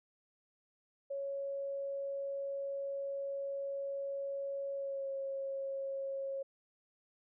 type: tone with pitch glide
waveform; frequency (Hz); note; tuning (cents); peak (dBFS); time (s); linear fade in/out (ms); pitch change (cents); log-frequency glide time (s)
sine; 554.4 to 544.9; C#5 to C#5; 0 to -30; -36; 1.1-6.43; 10; -30; 4.75-5.09
effects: none